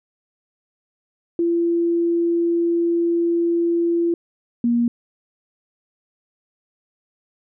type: tone pair in turn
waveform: sine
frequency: 340 / 237.2 Hz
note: F4 / A#3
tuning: -46 / +30 cents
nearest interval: tritone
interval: 624 cents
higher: first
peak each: -16 / -15 dBFS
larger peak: second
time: 1.39-4.14 / 4.64-4.88 s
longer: first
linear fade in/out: 2 ms
effects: none